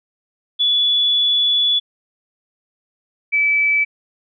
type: tone pair in turn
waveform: sine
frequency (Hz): 3428 / 2305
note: A7 / D7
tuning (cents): -46 / -33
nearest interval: perfect fifth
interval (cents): 687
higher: first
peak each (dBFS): -13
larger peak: neither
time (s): 0.59-1.8 / 3.32-3.85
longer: first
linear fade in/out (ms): 20
effects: none